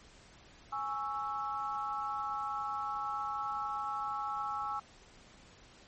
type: chord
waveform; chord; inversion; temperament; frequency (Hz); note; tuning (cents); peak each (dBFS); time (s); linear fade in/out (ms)
sine; C# minor; second; equal; 830.6 / 1108.7 / 1318.5; G#5 / C#6 / E6; 0 / 0 / 0; -38 / -40 / -37; 0.72-4.8; 10
effects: pink hiss -58 dBFS RMS until 5.87 s + MP3 32 kbps